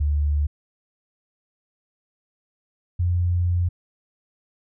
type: tone pair in turn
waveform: sine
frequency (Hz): 73.42 / 88.04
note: D2 / F2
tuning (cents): 0 / +14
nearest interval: minor third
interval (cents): 314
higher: second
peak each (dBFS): -18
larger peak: neither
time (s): 0-0.47 / 2.99-3.69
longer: second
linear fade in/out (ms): 10
effects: none